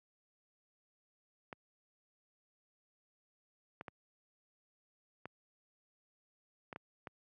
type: clicks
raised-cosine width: 0.5 ms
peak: -29 dBFS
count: 7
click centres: 1.528 / 3.811 / 3.882 / 5.256 / 6.728 / 6.761 / 7.072 s
effects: high-pass 100 Hz 12 dB/octave